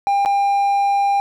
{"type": "tone with dropouts", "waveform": "triangle", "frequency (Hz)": 800, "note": "G5", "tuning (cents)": 35, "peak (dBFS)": -12, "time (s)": [0.07, 1.2], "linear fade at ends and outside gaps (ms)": 0, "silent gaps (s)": [0.25, 0.259], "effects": []}